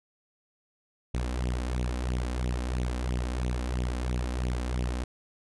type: tone with flanger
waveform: sawtooth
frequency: 61.74 Hz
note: B1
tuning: in tune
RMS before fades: -30 dBFS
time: 1.14-5.04 s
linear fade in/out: 5 ms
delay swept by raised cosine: 0.3 to 3.9 ms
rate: 3 Hz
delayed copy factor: +0.7
effects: resampled to 24000 Hz